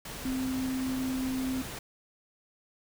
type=tone in noise; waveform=sine; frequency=260.2 Hz; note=C4; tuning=9 cents flat; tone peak=-29 dBFS; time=0.25-1.62 s; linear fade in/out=5 ms; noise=pink; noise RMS=-40 dBFS; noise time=0.05-1.79 s; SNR=+8 dB; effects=none